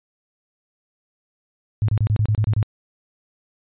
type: tone bursts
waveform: sine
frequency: 106.7 Hz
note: G#2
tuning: 47 cents sharp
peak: -15 dBFS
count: 9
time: 1.82-2.628 s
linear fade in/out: 0 ms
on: 64 ms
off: 29 ms
effects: resampled to 8000 Hz